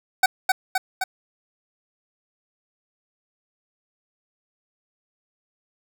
25% pulse tone with echo, 755 Hz, F#5, 35 cents sharp, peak -9 dBFS, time 0.23-0.26 s, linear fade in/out 5 ms, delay 260 ms, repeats 3, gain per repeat -3 dB, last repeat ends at 1.04 s, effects none

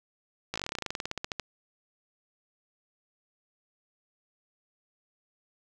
slowing click train, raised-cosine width 0.2 ms, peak -15 dBFS, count 22, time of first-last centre 0.54-1.397 s, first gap 17 ms, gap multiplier 1.08, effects none

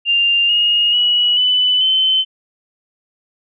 sine tone with pitch steps, 2794 / 2859 / 2926 / 2995 / 3065 Hz, F7 / F7 / F#7 / F#7 / G7, 0 / +40 / -20 / +20 / -40 cents, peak -11 dBFS, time 0.05-2.25 s, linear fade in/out 50 ms, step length 440 ms, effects none

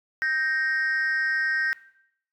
sine tone pair together, 1568 / 1864.7 Hz, G6 / A#6, 0 / 0 cents, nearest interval minor third, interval 300 cents, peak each -23 dBFS, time 0.22-1.73 s, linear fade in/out 0 ms, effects noise-tail reverb RT60 0.7 s tail -19 dB re dry + tanh soft clip ceiling -19 dBFS

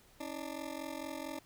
20% pulse ring-modulated tone, 296.5 Hz, D4, 17 cents sharp, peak -32 dBFS, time 0.2-1.39 s, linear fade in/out 5 ms, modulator 22.2 Hz, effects pink hiss -63 dBFS RMS until 1.45 s

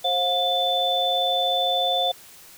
sine tone cluster, 530 / 717 / 3523 Hz, C5 / F5 / A7, +22 / +45 / +1 cents, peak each -27 / -23 / -23 dBFS, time 0.04-2.12 s, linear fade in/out 10 ms, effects white hiss -47 dBFS RMS until 2.57 s

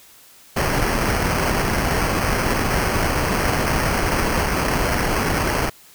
pink noise with sample-and-hold, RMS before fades -20 dBFS, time 0.56-5.7 s, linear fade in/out 10 ms, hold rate 3675 Hz, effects white hiss -48 dBFS RMS until 5.94 s

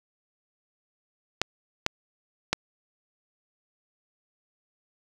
clicks, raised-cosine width 0.2 ms, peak -5 dBFS, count 3, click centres 1.416 / 1.864 / 2.53 s, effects 7-bit

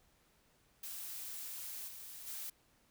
blue noise with level steps, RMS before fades -45 / -50 / -44 dBFS, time 0.83-2.5 s, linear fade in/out 5 ms, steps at 1.87 / 2.26 s, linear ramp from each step 20 ms, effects pink hiss -71 dBFS RMS until 2.9 s

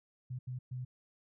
sine tone bursts at uneven times, 126.3 Hz, B2, 39 cents sharp, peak -37 dBFS, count 3, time 0.3-0.39 / 0.47-0.59 / 0.71-0.85 s, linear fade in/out 10 ms, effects none

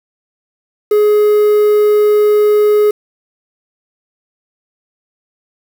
triangle tone with quantisation, 420 Hz, G#4, 19 cents sharp, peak -5 dBFS, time 0.91-2.91 s, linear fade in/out 5 ms, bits 5, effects none

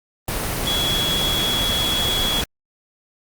sine tone in noise, 3354 Hz, G#7, 16 cents sharp, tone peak -20 dBFS, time 0.67-2.41 s, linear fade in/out 2 ms, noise pink, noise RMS -24 dBFS, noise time 0.28-2.44 s, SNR +1 dB, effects Opus 32 kbps

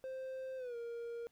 triangle tone with pitch glide, 523.3 to 468.9 Hz, C5 to A#4, 0 to +10 cents, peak -39 dBFS, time 0.04-1.27 s, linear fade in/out 0 ms, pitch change -190 cents, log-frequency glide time 0.57-0.76 s, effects pink hiss -75 dBFS RMS until 1.31 s

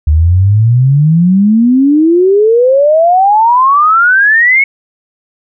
sine exponential sweep, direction up, 73.42 to 2219 Hz, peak -4 dBFS, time 0.07-4.64 s, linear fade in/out 5 ms, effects none

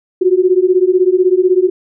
sine beating tone pair, 359.7 / 375.7 Hz, F#4 / F#4, -49 / +26 cents, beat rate 16 Hz, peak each -11 dBFS, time 0.21-1.7 s, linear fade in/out 10 ms, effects none

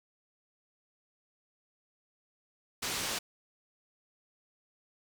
white low-pass noise, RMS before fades -35 dBFS, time 2.82-3.19 s, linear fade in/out 10 ms, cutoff 7000 Hz, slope 12 dB/octave, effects none

